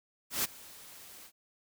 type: noise with ADSR envelope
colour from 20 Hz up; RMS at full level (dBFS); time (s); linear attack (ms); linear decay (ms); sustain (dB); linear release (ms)
white; -29; 0.3-1.32; 140; 21; -22; 68
effects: none